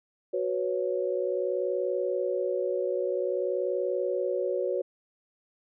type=chord; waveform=sine; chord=F# suspended fourth; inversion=none; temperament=equal; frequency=370 / 493.9 / 554.4 Hz; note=F#4 / B4 / C#5; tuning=0 / 0 / 0 cents; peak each=-30 / -31 / -30 dBFS; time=0.33-4.82 s; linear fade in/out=10 ms; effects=none